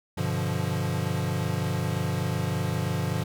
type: chord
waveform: square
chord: G dominant seventh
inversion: none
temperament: equal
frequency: 98 / 123.47 / 146.83 / 174.61 Hz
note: G2 / B2 / D3 / F3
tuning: 0 / 0 / 0 / 0 cents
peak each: -32 dBFS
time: 0.17-3.24 s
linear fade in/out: 10 ms
effects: none